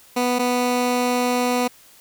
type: tone pair in turn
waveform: 15% pulse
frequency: 246.9 / 246.9 Hz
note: B3 / B3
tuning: 0 / 0 cents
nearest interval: unison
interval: 0 cents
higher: neither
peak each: -12 dBFS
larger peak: neither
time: 0.16-0.39 / 0.39-1.68 s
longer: second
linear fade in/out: 10 ms
effects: white hiss -50 dBFS RMS until 2 s